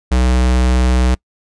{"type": "tone", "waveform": "square", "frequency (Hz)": 62.6, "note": "B1", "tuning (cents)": 24, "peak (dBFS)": -11, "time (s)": [0.11, 1.15], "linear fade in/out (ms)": 10, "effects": ["noise-tail reverb RT60 0.1 s tail -26 dB re dry", "resampled to 22050 Hz"]}